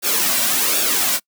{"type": "noise with flanger", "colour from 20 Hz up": "white", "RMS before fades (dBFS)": -18, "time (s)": [0.02, 1.2], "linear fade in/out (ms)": 50, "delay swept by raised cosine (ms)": [0.97, 2.37], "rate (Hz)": 1.3, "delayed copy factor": -0.65, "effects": ["noise-tail reverb RT60 0.1 s tail -26 dB re dry", "high-pass 200 Hz 12 dB/octave"]}